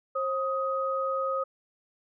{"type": "tone pair together", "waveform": "sine", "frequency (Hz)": [535.3, 1255], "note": ["C5", "D#6"], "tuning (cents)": [39, 15], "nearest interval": "octave + minor third", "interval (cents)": 1476, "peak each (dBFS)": [-29, -29], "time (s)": [0.15, 1.44], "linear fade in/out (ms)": 10, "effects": []}